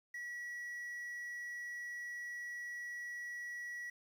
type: tone with quantisation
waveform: triangle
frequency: 1932 Hz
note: B6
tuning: 39 cents flat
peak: -40 dBFS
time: 0.14-3.9 s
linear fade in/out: 5 ms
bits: 11
effects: none